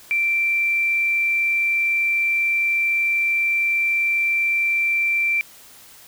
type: tone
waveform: sine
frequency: 2349 Hz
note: D7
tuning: in tune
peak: -17 dBFS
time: 0.11-5.41 s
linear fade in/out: 0 ms
effects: white hiss -46 dBFS RMS until 6.07 s